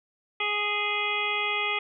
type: harmonic tone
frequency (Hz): 415.3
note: G#4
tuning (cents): 0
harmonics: 1 / 2 / 3 / 5 / 6 / 7 / 8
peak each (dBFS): -36 / -35 / -33 / -30 / -30 / -37 / -34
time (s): 0.4-1.79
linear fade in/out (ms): 5
effects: none